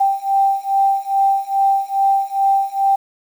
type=beating tone pair; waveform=sine; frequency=784 / 786.4 Hz; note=G5 / G5; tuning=0 / +5 cents; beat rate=2.4 Hz; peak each=-17 / -16 dBFS; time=0-2.96 s; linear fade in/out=10 ms; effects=7-bit